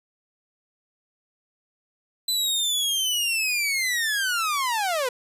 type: linear sweep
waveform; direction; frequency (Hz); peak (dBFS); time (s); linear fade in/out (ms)
sawtooth; down; 4036 to 477.5; -19; 2.28-5.09; 5
effects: resampled to 32000 Hz